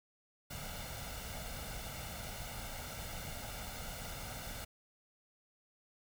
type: noise with comb filter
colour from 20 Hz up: pink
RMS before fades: -44 dBFS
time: 0.5-4.65 s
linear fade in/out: 10 ms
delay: 1.4 ms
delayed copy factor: +0.65
effects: none